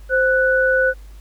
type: tone pair together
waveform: sine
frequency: 521.5 / 1484 Hz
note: C5 / F#6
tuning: -6 / +5 cents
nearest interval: octave + tritone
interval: 1811 cents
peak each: -16 dBFS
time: 0.09-0.94 s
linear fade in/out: 50 ms
effects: added 50 Hz sine -36 dBFS peak until 1.2 s + pink hiss -53 dBFS RMS until 1.2 s